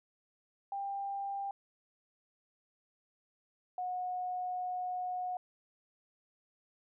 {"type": "tone pair in turn", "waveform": "sine", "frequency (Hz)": [794, 728.4], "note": ["G5", "F#5"], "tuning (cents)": [22, -27], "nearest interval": "minor second", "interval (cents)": 149, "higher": "first", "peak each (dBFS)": [-35, -34], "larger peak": "second", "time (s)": [[0.72, 1.51], [3.78, 5.37]], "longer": "second", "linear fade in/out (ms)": 2, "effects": []}